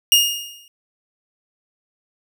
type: tone with exponential decay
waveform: sawtooth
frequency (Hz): 2843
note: F7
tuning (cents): +30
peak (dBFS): -5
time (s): 0.12-0.68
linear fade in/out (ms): 1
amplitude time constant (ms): 120
effects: none